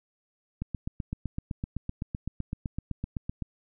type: click train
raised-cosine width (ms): 5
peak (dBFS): -19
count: 23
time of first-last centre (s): 0.62-3.423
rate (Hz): 7.85
effects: none